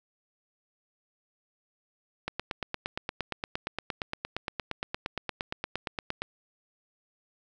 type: click train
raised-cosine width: 0.3 ms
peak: -15 dBFS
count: 35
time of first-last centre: 2.28-6.22 s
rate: 8.63 Hz
effects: none